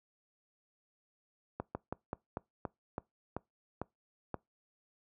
slowing click train, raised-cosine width 1 ms, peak -22 dBFS, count 10, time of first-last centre 1.6-4.343 s, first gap 150 ms, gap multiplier 1.17, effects noise-tail reverb RT60 0.2 s tail -24 dB re dry + high-pass 60 Hz 12 dB/octave

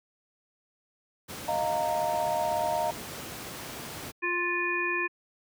pink noise, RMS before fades -39 dBFS, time 1.28-4.12 s, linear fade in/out 20 ms
sine chord, Eb suspended second, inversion none, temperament equal with one note detuned, 622.3 / 698.5 / 924.3 Hz, Eb5 / F5 / Bb5, 0 / 0 / -15 cents, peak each -30 dBFS, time 1.48-2.91 s, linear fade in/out 5 ms
harmonic tone, 351.1 Hz, F4, 9 cents sharp, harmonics 1 / 3 / 5 / 7, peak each -33 / -34 / -31 / -30 dBFS, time 4.22-5.08 s, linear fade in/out 20 ms
effects high-pass 100 Hz 12 dB/octave

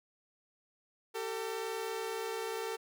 sawtooth tone pair together, 387.9 / 448.6 Hz, G4 / A4, -18 / +34 cents, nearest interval minor third, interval 252 cents, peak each -37 / -33 dBFS, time 1.14-2.77 s, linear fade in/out 20 ms, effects none

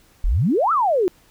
sine exponential two-way sweep, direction up then down, 32.7 to 1371 to 340.7 Hz, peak -15 dBFS, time 0.24-1.08 s, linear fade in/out 0 ms, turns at 0.72 s, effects pink hiss -55 dBFS RMS until 1.3 s

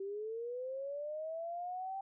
sine linear sweep, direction up, 384 to 784 Hz, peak -38 dBFS, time 0-2.01 s, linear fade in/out 5 ms, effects none

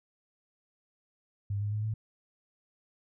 sine tone with pitch steps, 100.9 / 103.56 / 106.28 / 109.08 Hz, G#2 / G#2 / G#2 / A2, -49 / -4 / +40 / -15 cents, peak -29 dBFS, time 1.5-1.94 s, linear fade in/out 5 ms, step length 110 ms, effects none

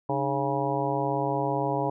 harmonic tone with a mistuned harmonic, 138 Hz, C#3, 7 cents flat, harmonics 1 / 2 / 3 / 4 / 5 / 6 / 7, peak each -32 / -32 / -32 / -32 / -32 / -32 / -32 dBFS, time 0.09-1.9 s, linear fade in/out 5 ms, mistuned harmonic 2, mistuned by +140 cents, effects none

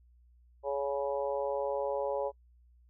harmonic tone, 140 Hz, C#3, 18 cents sharp, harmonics 3 / 4 / 5 / 6 / 7, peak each -36 / -32 / -44 / -39 / -42 dBFS, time 0.63-2.32 s, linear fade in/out 50 ms, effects noise-tail reverb RT60 0.1 s tail -26 dB re dry + added 60 Hz sine -59 dBFS peak until 2.89 s

